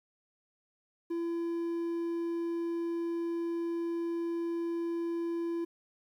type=tone; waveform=triangle; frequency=337.5 Hz; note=E4; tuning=41 cents sharp; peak=-29 dBFS; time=1.1-5.65 s; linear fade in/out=10 ms; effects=11-bit